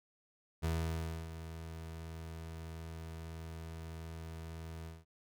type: tone with ADSR envelope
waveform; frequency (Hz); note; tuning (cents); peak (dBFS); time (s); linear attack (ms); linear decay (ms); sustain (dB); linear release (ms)
30% pulse; 81.6; E2; -17; -29; 0.62-5.05; 27; 630; -12; 190
effects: none